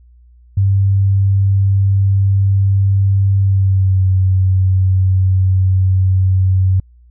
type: tone with pitch glide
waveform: sine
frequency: 98 to 94.01 Hz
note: G2 to F#2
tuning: 0 to +28 cents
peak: -9 dBFS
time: 0.57-6.8 s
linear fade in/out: 5 ms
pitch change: -72 cents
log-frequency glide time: 3.38-4.06 s
effects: added 60 Hz sine -42 dBFS peak until 7.1 s